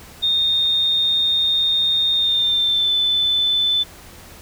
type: tone with pitch glide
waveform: sine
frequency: 3668 to 3515 Hz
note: A#7 to A7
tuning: -29 to -2 cents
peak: -15 dBFS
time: 0.22-3.84 s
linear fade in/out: 20 ms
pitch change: -73 cents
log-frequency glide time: 2.14-2.94 s
effects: added 77 Hz sine -48 dBFS peak until 4.41 s + pink hiss -42 dBFS RMS until 4.41 s